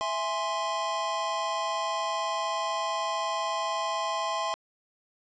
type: chord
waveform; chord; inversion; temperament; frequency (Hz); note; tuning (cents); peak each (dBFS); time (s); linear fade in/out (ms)
square; E augmented; none; equal; 659.3 / 830.6 / 1046.5; E5 / G#5 / B#5; 0 / 0 / 0; -34 / -35 / -31; 0.01-4.54; 0
effects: resampled to 16000 Hz + 10-bit